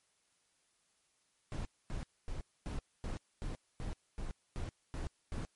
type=noise bursts; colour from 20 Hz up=brown; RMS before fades=-39 dBFS; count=11; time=1.52-5.45 s; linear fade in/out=0 ms; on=130 ms; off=250 ms; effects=white hiss -75 dBFS RMS until 5.55 s + MP3 48 kbps